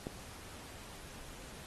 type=click; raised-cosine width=2 ms; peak=-25 dBFS; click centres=0.069 s; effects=pink hiss -51 dBFS RMS until 1.66 s + AAC 32 kbps